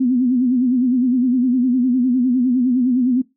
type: tone with vibrato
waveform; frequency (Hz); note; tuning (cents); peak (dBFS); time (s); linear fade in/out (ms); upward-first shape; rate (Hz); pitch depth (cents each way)
sine; 251; B3; +28; -13; 0-3.22; 10; sine; 9.8; 89
effects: noise-tail reverb RT60 0.2 s tail -19 dB re dry